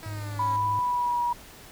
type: exponential sweep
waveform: 10% pulse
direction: down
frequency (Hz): 324.7 to 270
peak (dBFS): -32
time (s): 0.03-0.56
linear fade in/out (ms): 0
type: tone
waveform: triangle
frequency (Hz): 103.83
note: G#2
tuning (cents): 0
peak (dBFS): -30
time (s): 0.06-0.79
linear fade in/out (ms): 0
type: tone with pitch glide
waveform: sine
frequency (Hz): 987.8 to 960.8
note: B5 to B5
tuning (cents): 0 to -48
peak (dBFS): -23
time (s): 0.39-1.33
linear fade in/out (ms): 5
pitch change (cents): -48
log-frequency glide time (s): 0.82-1.21
effects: pink hiss -47 dBFS RMS until 1.71 s